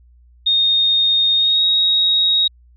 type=tone with pitch glide; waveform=sine; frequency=3695 to 3779 Hz; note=A#7 to A#7; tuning=-16 to +23 cents; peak=-12 dBFS; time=0.46-2.48 s; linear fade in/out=10 ms; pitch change=+39 cents; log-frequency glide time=1.35-1.64 s; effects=added 60 Hz sine -46 dBFS peak until 2.76 s